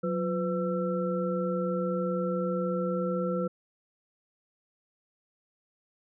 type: tone cluster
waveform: sine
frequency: 182.3 / 351.3 / 504 / 1338 Hz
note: F#3 / F4 / B4 / E6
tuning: -25 / +10 / +35 / +25 cents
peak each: -30 / -36 / -30 / -38 dBFS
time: 0.03-3.48 s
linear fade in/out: 10 ms
effects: none